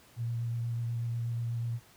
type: tone with vibrato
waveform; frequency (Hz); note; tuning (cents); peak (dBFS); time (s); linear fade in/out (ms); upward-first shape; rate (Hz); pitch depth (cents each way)
sine; 117.4; A#2; +13; -30; 0.16-1.8; 50; triangle; 8.2; 18
effects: pink hiss -59 dBFS RMS until 1.96 s + high-pass 60 Hz 12 dB/octave